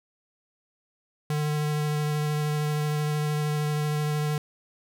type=tone with vibrato; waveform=square; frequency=150.1 Hz; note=D3; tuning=38 cents sharp; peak=-25 dBFS; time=1.3-4.38 s; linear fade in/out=2 ms; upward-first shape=sine; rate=13 Hz; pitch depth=11 cents each way; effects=none